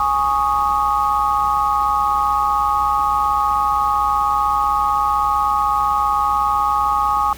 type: chord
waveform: sine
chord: Ab suspended fourth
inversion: none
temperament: equal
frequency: 830.6 / 1108.7 / 1244.5 Hz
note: Ab5 / Db6 / Eb6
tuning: 0 / 0 / 0 cents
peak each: -19 dBFS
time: 0-7.33 s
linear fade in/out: 2 ms
effects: added 60 Hz sine -34 dBFS peak until 7.37 s + pink hiss -38 dBFS RMS until 7.37 s